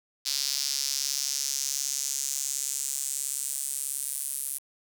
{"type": "tone with high-pass filter sweep", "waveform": "sawtooth", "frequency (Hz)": 138.59, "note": "C#3", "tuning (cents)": 0, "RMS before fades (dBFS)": -31, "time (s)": [0.25, 4.59], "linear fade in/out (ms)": 20, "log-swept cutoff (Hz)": [4800, 10000], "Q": 2.9, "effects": ["8-bit"]}